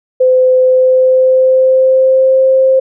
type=tone with pitch glide; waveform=sine; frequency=512 to 526.7 Hz; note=C5 to C5; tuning=-38 to +11 cents; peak=-5 dBFS; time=0.2-2.8 s; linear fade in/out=10 ms; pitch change=+49 cents; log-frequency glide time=0.57-2.42 s; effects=none